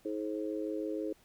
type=harmonic tone; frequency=106.3 Hz; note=G#2; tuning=41 cents sharp; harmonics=3 / 4 / 5; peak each=-36 / -38 / -40 dBFS; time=0.05-1.13 s; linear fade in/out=5 ms; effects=pink hiss -65 dBFS RMS until 1.24 s